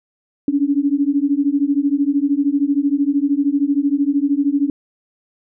sine beating tone pair, 277.2 / 290.2 Hz, C#4 / D4, 0 / -21 cents, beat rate 13 Hz, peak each -17 dBFS, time 0.48-4.7 s, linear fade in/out 2 ms, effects none

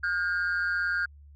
sine tone pair together, 1426 / 1603.6 Hz, F6 / G6, +36 / +39 cents, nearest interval major second, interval 203 cents, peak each -26 dBFS, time 0.03-1.06 s, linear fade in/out 10 ms, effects tanh soft clip ceiling -22 dBFS + added 72 Hz sine -48 dBFS peak until 1.35 s

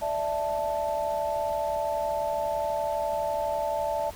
sine chord, D suspended second, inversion none, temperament equal, 587.3 / 659.3 / 880 Hz, D5 / E5 / A5, 0 / 0 / 0 cents, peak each -30 dBFS, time 0.01-4.11 s, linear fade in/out 20 ms, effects added 54 Hz sine -50 dBFS peak until 4.15 s + pink hiss -46 dBFS RMS until 4.15 s

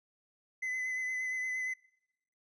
triangle tone with vibrato, 2025 Hz, B6, 43 cents sharp, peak -31 dBFS, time 0.62-1.74 s, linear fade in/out 10 ms, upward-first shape sine, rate 8.6 Hz, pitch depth 21 cents each way, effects noise-tail reverb RT60 0.9 s tail -26 dB re dry + resampled to 22050 Hz

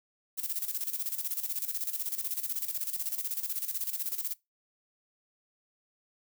violet noise with tremolo, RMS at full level -32 dBFS, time 0.37-4.34 s, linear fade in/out 20 ms, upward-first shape square, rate 16 Hz, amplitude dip 70%, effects noise-tail reverb RT60 0.2 s tail -22 dB re dry

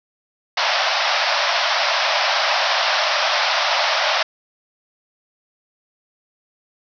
pink band-pass noise, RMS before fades -19 dBFS, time 0.57-4.23 s, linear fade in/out 5 ms, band 570 to 5600 Hz, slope 96 dB/octave, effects none

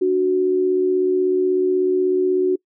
sine tone pair together, 293.7 / 370 Hz, D4 / F#4, 0 / 0 cents, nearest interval major third, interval 400 cents, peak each -24 / -15 dBFS, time 0.01-2.56 s, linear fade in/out 10 ms, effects noise-tail reverb RT60 0.1 s tail -24 dB re dry

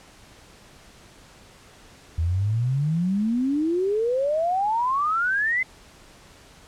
sine exponential sweep, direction up, 78.9 to 2081 Hz, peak -20 dBFS, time 2.18-5.63 s, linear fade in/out 5 ms, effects pink hiss -50 dBFS RMS until 6.67 s + low-pass 9000 Hz 12 dB/octave

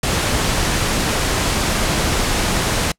pink noise, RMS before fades -18 dBFS, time 0.03-2.92 s, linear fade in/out 5 ms, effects noise-tail reverb RT60 0.1 s tail -25 dB re dry + low-pass 10000 Hz 12 dB/octave

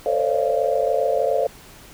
sine tone cluster, 448.6 / 522 / 549 / 592 / 687 Hz, A4 / C5 / C#5 / D5 / F5, +34 / -4 / -17 / +14 / -29 cents, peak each -24 dBFS, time 0.06-1.47 s, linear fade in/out 2 ms, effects pink hiss -45 dBFS RMS until 1.93 s

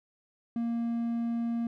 triangle tone, 233.2 Hz, A#3, 1 cent sharp, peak -26 dBFS, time 0.56-1.67 s, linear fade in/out 2 ms, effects none

